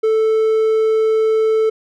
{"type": "tone", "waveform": "triangle", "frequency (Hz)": 440, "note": "A4", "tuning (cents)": 0, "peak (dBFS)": -10, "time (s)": [0.03, 1.7], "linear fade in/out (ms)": 10, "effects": []}